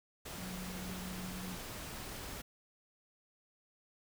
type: tone in noise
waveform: sine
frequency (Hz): 183.6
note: F#3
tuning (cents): -13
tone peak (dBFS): -43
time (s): 0.38-1.56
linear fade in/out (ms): 10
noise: pink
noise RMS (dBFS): -45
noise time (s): 0.25-2.42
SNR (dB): -1
effects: none